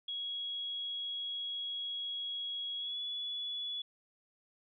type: tone with pitch glide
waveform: sine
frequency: 3322 to 3413 Hz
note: G#7 to G#7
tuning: 0 to +47 cents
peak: -36 dBFS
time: 0.08-3.82 s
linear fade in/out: 5 ms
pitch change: +47 cents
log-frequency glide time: 2.78-2.99 s
effects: none